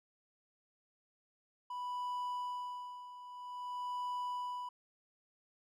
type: tone with tremolo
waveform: triangle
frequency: 987.8 Hz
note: B5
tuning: in tune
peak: -34 dBFS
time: 1.7-4.69 s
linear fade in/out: 5 ms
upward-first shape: sine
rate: 0.51 Hz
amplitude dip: 75%
effects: none